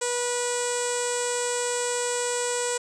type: tone with low-pass filter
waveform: sawtooth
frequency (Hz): 486.8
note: B4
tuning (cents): -25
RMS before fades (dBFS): -27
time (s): 0.01-2.78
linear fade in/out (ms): 10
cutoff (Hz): 7900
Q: 8.5
effects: none